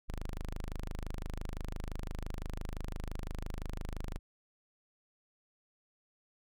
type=tone; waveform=sawtooth; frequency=25.86 Hz; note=G#0; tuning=6 cents flat; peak=-33 dBFS; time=0.08-4.19 s; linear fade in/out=10 ms; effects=none